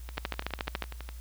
two click trains, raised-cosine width 0.3 ms, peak -14 / -24 dBFS, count 10 / 13, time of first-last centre 0.18-0.823 / 0.09-1.09 s, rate 14 / 12 Hz, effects added 59 Hz sine -40 dBFS peak until 1.2 s + white hiss -56 dBFS RMS until 1.2 s

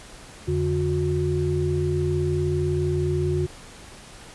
sine tone cluster, 85.9 / 145.5 / 361.5 Hz, F2 / D3 / F#4, -28 / -16 / -40 cents, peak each -26 / -25 / -24 dBFS, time 0.47-3.47 s, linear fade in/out 20 ms, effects pink hiss -44 dBFS RMS until 4.34 s + resampled to 24000 Hz

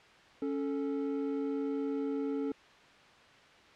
triangle tone pair together, 277.7 / 439.5 Hz, C#4 / A4, +3 / -2 cents, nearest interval minor sixth, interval 795 cents, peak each -31 / -34 dBFS, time 0.42-2.52 s, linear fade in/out 2 ms, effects white hiss -57 dBFS RMS until 3.75 s + low-pass 3000 Hz 12 dB/octave

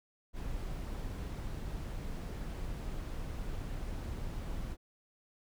brown noise, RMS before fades -39 dBFS, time 0.33-4.77 s, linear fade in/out 50 ms, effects none

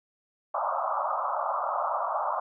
white band-pass noise, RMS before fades -29 dBFS, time 0.54-2.4 s, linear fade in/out 5 ms, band 570 to 1300 Hz, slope 96 dB/octave, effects none

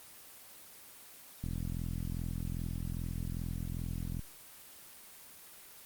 click train, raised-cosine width 5 ms, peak -25 dBFS, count 118, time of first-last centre 1.44-4.193 s, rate 42.5 Hz, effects white hiss -53 dBFS RMS until 5.85 s + Opus 24 kbps

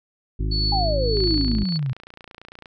harmonic tone, 52.4 Hz, G#1, 16 cents sharp, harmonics 1 / 2 / 3 / 5 / 6 / 7, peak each -22 / -28 / -32 / -36 / -38 / -39 dBFS, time 0.39-1.64 s, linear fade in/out 10 ms
sine tone with tremolo, 4433 Hz, C#8, 1 cent flat, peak -21 dBFS, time 0.51-1.78 s, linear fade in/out 10 ms, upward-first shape triangle, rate 1.6 Hz, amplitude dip 80%
sine exponential sweep, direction down, 830.6 to 123.47 Hz, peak -21 dBFS, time 0.72-1.93 s, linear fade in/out 5 ms
click train, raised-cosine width 0.3 ms, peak -25 dBFS, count 44, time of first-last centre 1.17-2.658 s, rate 28.9 Hz
effects none

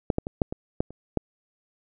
clicks, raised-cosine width 2 ms, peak -8 / -10 / -18 / -7 / -17 / -9 / -29 / -9 dBFS, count 8, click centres 0.102 / 0.184 / 0.269 / 0.418 / 0.525 / 0.805 / 0.906 / 1.173 s, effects none

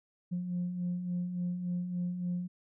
sine beating tone pair, 174.61 / 178.11 Hz, F3 / F3, 0 / +34 cents, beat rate 3.5 Hz, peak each -40 / -31 dBFS, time 0.31-2.48 s, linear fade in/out 20 ms, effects tanh soft clip ceiling -27 dBFS

